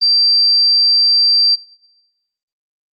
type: tone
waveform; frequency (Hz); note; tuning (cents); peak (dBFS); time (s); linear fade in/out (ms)
sine; 4699; D8; 0; -9; 0.01-1.56; 20
effects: noise-tail reverb RT60 1.0 s tail -23 dB re dry + Opus 24 kbps